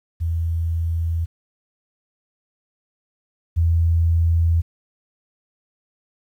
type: tone pair in turn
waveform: sine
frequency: 82.9 / 83.32 Hz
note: E2 / E2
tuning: +10 / +19 cents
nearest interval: unison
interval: 9 cents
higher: second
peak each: -19 / -14 dBFS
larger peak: second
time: 0.2-1.26 / 3.56-4.62 s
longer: neither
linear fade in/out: 20 ms
effects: 9-bit